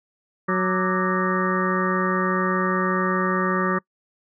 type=harmonic tone with a mistuned harmonic; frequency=185 Hz; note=F#3; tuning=in tune; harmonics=1 / 2 / 3 / 5 / 6 / 7 / 8 / 9 / 10; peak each=-24 / -26 / -30 / -34 / -25 / -32 / -35 / -34 / -29 dBFS; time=0.48-3.79 s; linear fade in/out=10 ms; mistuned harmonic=6; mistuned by=+96 cents; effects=noise-tail reverb RT60 0.1 s tail -25 dB re dry